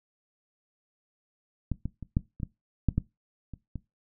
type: clicks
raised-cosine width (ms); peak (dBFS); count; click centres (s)
5; -16 / -19 / -26 / -11 / -27 / -19 / -10 / -12 / -27 / -23; 10; 1.717 / 1.856 / 2.027 / 2.169 / 2.401 / 2.432 / 2.887 / 2.98 / 3.537 / 3.757
effects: noise-tail reverb RT60 0.2 s tail -19 dB re dry